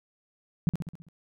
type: tone with echo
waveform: sine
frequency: 164.81 Hz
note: E3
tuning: in tune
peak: -19 dBFS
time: 0.67-0.69 s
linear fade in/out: 0 ms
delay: 66 ms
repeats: 6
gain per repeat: -5 dB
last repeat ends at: 1.086 s
effects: none